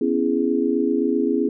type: chord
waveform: sine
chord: C# minor seventh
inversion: third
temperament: just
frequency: 249.5 / 277.2 / 332.6 / 415.8 Hz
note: B3 / C#4 / E4 / G#4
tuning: +18 / 0 / +16 / +2 cents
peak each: -23 dBFS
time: 0.01-1.49 s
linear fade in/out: 5 ms
effects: none